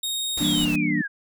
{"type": "tone", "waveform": "sawtooth", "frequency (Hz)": 3729, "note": "A#7", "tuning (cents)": 0, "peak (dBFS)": -22, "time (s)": [0.03, 0.65], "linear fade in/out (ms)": 5}
{"type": "noise", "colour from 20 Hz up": "pink", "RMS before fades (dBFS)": -34, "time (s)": [0.37, 0.76], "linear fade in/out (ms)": 5}
{"type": "chord", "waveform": "sine", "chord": "E half-diminished seventh", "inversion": "none", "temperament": "just", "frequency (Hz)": [164.81, 197.78, 237.3, 296.7], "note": ["E3", "G3", "Bb3", "D4"], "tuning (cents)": [0, 16, 31, 18], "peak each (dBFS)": [-28, -28, -27, -24], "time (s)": [0.4, 1.02], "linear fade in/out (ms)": 10}
{"type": "linear sweep", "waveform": "sine", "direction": "down", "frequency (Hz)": [3520, 1568], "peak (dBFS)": -26, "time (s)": [0.43, 1.08], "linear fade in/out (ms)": 20}
{"effects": []}